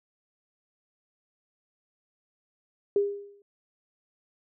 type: tone with exponential decay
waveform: sine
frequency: 404.2 Hz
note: G#4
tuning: 47 cents flat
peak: -18 dBFS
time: 2.96-3.42 s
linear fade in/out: 2 ms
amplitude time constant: 100 ms
effects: none